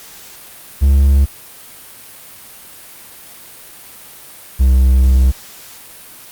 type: tone pair in turn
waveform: triangle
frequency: 69 / 64.7 Hz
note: C#2 / C2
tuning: -7 / -19 cents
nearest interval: minor second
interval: 112 cents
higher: first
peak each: -5 dBFS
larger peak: neither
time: 0.81-1.26 / 4.59-5.32 s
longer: second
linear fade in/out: 20 ms
effects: white hiss -37 dBFS RMS until 6.31 s + Opus 48 kbps